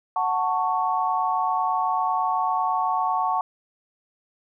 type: chord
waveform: sine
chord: F# minor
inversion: none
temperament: just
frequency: 740 / 888 / 1110 Hz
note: F#5 / A5 / C#6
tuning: 0 / +16 / +2 cents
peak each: -25 dBFS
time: 0.16-3.41 s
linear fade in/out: 2 ms
effects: none